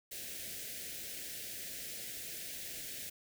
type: band-stop noise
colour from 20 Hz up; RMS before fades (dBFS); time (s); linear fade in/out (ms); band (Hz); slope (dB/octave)
white; -44; 0.11-3.1; 10; 670 to 1600; 48
effects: none